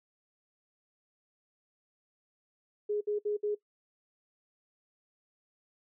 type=tone bursts; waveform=sine; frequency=416.8 Hz; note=G#4; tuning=6 cents sharp; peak=-28 dBFS; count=4; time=2.89-3.55 s; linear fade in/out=10 ms; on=120 ms; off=60 ms; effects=noise-tail reverb RT60 0.1 s tail -19 dB re dry